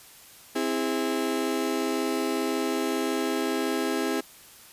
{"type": "chord", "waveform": "35% pulse", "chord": "C augmented", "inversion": "none", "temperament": "just", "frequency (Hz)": [261.6, 327, 408.8], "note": ["C4", "E4", "G#4"], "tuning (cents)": [0, -14, -27], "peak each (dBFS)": -28, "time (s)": [0.55, 4.21], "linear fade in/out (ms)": 10, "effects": ["white hiss -50 dBFS RMS until 4.72 s", "resampled to 32000 Hz"]}